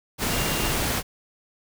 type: tone in noise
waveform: sine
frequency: 2794 Hz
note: F7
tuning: in tune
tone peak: -35 dBFS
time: 0.28-0.74 s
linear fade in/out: 50 ms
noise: pink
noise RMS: -25 dBFS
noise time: 0.18-1.03 s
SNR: -13 dB
effects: none